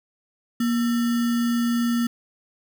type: tone with sample-and-hold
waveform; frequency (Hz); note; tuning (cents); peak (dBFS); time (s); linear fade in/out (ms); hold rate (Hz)
sine; 236.6; A#3; +26; -19; 0.6-2.07; 5; 1575
effects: none